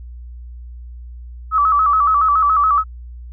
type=tone with vibrato; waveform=sine; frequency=1218 Hz; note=D#6; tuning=37 cents flat; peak=-11 dBFS; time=1.51-2.84 s; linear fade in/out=50 ms; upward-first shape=square; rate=7.1 Hz; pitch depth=91 cents each way; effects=added 60 Hz sine -31 dBFS peak until 3.32 s